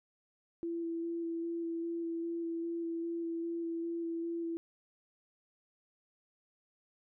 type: tone with vibrato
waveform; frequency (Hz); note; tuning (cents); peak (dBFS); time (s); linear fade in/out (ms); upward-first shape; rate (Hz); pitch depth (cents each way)
sine; 334.9; E4; +27; -34; 0.63-4.57; 0; square; 2.5; 11
effects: none